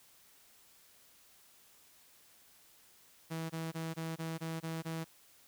sawtooth tone bursts, 162.6 Hz, E3, 23 cents flat, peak -33 dBFS, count 8, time 3.3-5.047 s, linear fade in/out 20 ms, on 200 ms, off 21 ms, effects white hiss -63 dBFS RMS until 5.47 s

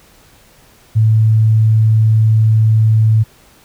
sine tone, 110 Hz, A2, in tune, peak -7 dBFS, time 0.95-3.24 s, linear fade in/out 20 ms, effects pink hiss -47 dBFS RMS until 3.64 s

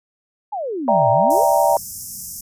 sine exponential two-way sweep, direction down then up, 880 to 110 to 565 Hz, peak -22 dBFS, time 0.52-1.45 s, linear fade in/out 10 ms, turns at 1.1 s
sine chord, E half-diminished seventh, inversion third, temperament equal, 587.3 / 659.3 / 784 / 932.3 Hz, D5 / E5 / G5 / Bb5, 0 / 0 / 0 / 0 cents, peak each -18 dBFS, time 0.88-1.77 s, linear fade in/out 2 ms
white band-stop noise, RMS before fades -30 dBFS, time 1.3-2.41 s, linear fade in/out 5 ms, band 230 to 5200 Hz, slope 96 dB/octave
effects resampled to 32000 Hz

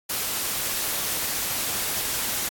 white noise, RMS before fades -27 dBFS, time 0.09-2.49 s, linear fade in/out 10 ms, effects AAC 64 kbps

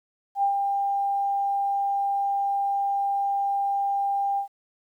sine tone with ADSR envelope, 797 Hz, G5, 28 cents sharp, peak -18 dBFS, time 0.35-4.48 s, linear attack 79 ms, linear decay 98 ms, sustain -4 dB, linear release 100 ms, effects 10-bit

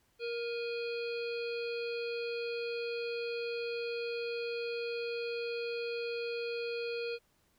harmonic tone with a mistuned harmonic, 470 Hz, A#4, 14 cents sharp, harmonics 1 / 3 / 5 / 7 / 9 / 10, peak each -35 / -48 / -43 / -52 / -48 / -55 dBFS, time 0.19-7.19 s, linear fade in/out 50 ms, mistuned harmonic 5, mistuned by +91 cents, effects pink hiss -72 dBFS RMS until 7.58 s

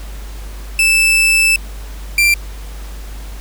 40% pulse tone pair in turn, 2637 / 2362 Hz, E7 / D7, 0 / +9 cents, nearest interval major second, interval 191 cents, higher first, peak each -8 dBFS, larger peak neither, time 0.79-1.56 / 2.18-2.34 s, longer first, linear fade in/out 2 ms, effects added 50 Hz sine -26 dBFS peak until 3.4 s + pink hiss -38 dBFS RMS until 3.4 s

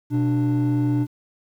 triangle tone pair together, 124 / 295.1 Hz, B2 / D4, +7 / +8 cents, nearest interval octave + minor third, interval 1501 cents, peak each -18 dBFS, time 0.1-1.07 s, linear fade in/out 50 ms, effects tanh soft clip ceiling -11 dBFS + 9-bit

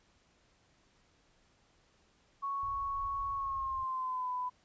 sine tone with pitch glide, 1108.7 to 999.2 Hz, C#6 to B5, 0 to +20 cents, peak -33 dBFS, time 2.42-4.5 s, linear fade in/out 20 ms, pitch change -180 cents, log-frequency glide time 3.34-4.31 s
pink low-pass noise, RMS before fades -50 dBFS, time 2.63-3.84 s, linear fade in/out 2 ms, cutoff 100 Hz, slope 48 dB/octave
effects pink hiss -69 dBFS RMS until 4.64 s + resampled to 16000 Hz

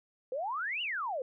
sine exponential two-way sweep, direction up then down, 485.9 to 3013 to 485.9 Hz, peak -32 dBFS, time 0.32-1.22 s, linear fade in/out 2 ms, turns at 0.82 s, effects none

